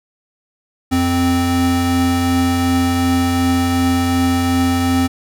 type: tone pair together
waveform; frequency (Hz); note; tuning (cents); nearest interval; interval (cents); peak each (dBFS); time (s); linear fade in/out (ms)
square; 87.8 / 260.7; F2 / C4; +10 / -6; octave + perfect fifth; 1884; -20 / -15; 0.91-5.08; 20
effects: none